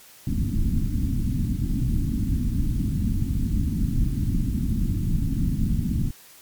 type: low-pass noise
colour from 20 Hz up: pink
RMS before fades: -23 dBFS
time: 0.27-6.11 s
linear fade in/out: 2 ms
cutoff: 280 Hz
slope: 48 dB/octave
effects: white hiss -49 dBFS RMS until 6.41 s + MP3 96 kbps